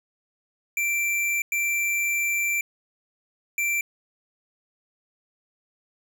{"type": "tone bursts at uneven times", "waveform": "square", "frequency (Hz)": 2349, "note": "D7", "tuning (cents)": 0, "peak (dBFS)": -23, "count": 3, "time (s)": [[0.77, 1.42], [1.52, 2.61], [3.58, 3.81]], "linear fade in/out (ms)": 2, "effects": []}